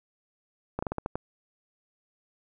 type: slowing click train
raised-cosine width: 1 ms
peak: -16 dBFS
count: 7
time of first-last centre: 0.79-1.155 s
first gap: 35 ms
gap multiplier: 1.22
effects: none